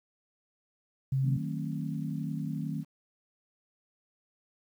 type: tone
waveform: sine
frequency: 133.9 Hz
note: C3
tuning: 40 cents sharp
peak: -25 dBFS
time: 1.12-1.37 s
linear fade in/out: 5 ms
type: chord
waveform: sine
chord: D# diminished seventh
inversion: none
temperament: just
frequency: 155.56 / 186.68 / 224 / 268.8 Hz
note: D#3 / F#3 / A3 / C4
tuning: 0 / +16 / +31 / +47 cents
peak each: -34 / -39 / -38 / -39 dBFS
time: 1.22-2.85 s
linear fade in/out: 50 ms
effects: 10-bit